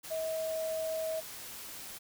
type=tone in noise; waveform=sine; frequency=640 Hz; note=D#5; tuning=49 cents sharp; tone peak=-32 dBFS; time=0.1-1.21 s; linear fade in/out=20 ms; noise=white; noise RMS=-45 dBFS; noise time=0.03-1.99 s; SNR=+10 dB; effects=none